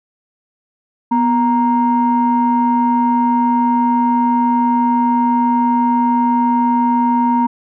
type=tone pair together; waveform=sine; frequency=244.9 / 934 Hz; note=B3 / A#5; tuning=-14 / +3 cents; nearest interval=octave + major seventh; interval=2317 cents; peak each=-13 dBFS; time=1.11-7.47 s; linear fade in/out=10 ms; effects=tanh soft clip ceiling -5 dBFS